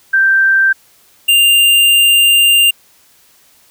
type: tone pair in turn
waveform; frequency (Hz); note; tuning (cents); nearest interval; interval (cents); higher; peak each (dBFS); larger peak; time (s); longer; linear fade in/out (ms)
sine / square; 1568 / 2794; G6 / F7; 0 / 0; minor seventh; 1000; second; -7; neither; 0.13-0.73 / 1.28-2.71; second; 10
effects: white hiss -49 dBFS RMS until 3.7 s